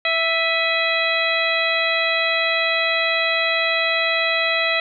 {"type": "harmonic tone with a mistuned harmonic", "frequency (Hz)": 659.3, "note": "E5", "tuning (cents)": 0, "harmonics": [1, 2, 3, 4, 5, 6], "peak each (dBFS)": [-24, -27, -22, -23, -27, -26], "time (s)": [0.05, 4.8], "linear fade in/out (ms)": 2, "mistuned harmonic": 4, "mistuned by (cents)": -76, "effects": []}